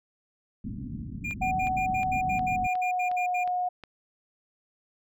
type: low-pass noise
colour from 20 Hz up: white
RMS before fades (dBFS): -36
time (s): 0.64-2.67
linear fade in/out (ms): 2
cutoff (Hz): 260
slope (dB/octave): 48
type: tone bursts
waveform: triangle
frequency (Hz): 2405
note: D7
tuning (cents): +41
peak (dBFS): -29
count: 13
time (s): 1.24-3.44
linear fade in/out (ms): 10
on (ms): 100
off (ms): 75
type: click train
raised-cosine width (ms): 0.3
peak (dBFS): -27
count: 8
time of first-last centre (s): 1.31-3.837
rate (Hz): 2.77
type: tone with pitch glide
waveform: sine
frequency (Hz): 748 to 723.4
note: F#5 to F#5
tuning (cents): +19 to -39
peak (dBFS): -25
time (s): 1.41-3.69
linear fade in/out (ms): 10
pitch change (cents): -58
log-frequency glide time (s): 2.1-3.23
effects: none